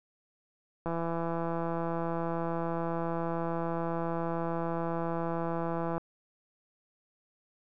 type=click train; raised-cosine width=1 ms; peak=-20 dBFS; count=856; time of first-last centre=0.86-5.98 s; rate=167 Hz; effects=none